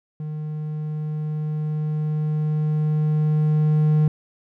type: tone with level ramp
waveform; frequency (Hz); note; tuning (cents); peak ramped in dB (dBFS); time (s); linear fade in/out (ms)
triangle; 152.9; D#3; -30; -25 to -12; 0.2-4.08; 2
effects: none